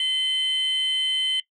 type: tone pair together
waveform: sine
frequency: 2045 / 3073 Hz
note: C7 / G7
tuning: -40 / -35 cents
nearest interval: perfect fifth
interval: 705 cents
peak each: -29 / -19 dBFS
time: 0-1.4 s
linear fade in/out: 2 ms
effects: noise-tail reverb RT60 0.1 s tail -19 dB re dry + tanh soft clip ceiling -19 dBFS